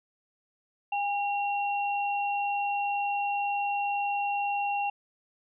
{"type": "tone pair together", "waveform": "sine", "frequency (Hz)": [811, 2741], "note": ["G#5", "F7"], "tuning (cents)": [-41, -33], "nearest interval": "octave + major sixth", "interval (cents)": 2108, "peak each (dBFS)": [-27, -34], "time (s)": [0.92, 4.9], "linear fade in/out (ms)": 5, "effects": []}